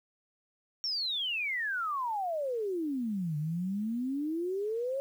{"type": "exponential two-way sweep", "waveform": "sine", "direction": "down then up", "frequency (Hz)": [5588, 146.5, 556], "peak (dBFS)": -30, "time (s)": [0.84, 5], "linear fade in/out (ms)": 0, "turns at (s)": 3.37, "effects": ["10-bit"]}